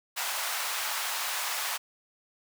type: high-pass noise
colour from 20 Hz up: pink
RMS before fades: -32 dBFS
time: 0.16-1.78 s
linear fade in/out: 20 ms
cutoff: 780 Hz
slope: 24 dB/octave
effects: none